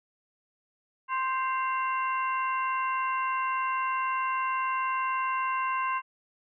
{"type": "harmonic tone with a mistuned harmonic", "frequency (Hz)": 523.3, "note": "C5", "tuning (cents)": 0, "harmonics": [2, 3, 4, 5], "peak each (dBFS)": [-27, -36, -38, -38], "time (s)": [1.08, 6.02], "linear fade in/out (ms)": 50, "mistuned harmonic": 5, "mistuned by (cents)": 81, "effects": []}